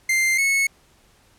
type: tone pair in turn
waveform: 45% pulse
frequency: 2093 / 2197 Hz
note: C7 / C#7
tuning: 0 / -16 cents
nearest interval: minor second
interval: 84 cents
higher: second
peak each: -17 dBFS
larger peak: neither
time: 0.09-0.38 / 0.38-0.67 s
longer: neither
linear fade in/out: 5 ms
effects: pink hiss -57 dBFS RMS until 1.38 s + low-pass 12000 Hz 12 dB/octave